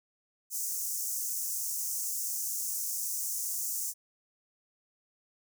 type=high-pass noise; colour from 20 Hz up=pink; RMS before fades=-34 dBFS; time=0.5-3.94 s; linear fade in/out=50 ms; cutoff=5900 Hz; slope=48 dB/octave; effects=none